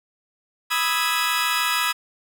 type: chord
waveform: 20% pulse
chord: E major seventh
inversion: second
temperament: equal with one note detuned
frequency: 987.8 / 1244.5 / 1310.9 / 1661.2 Hz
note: B5 / D#6 / E6 / G#6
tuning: 0 / 0 / -10 / 0 cents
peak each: -21 dBFS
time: 0.7-1.93 s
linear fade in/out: 20 ms
effects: none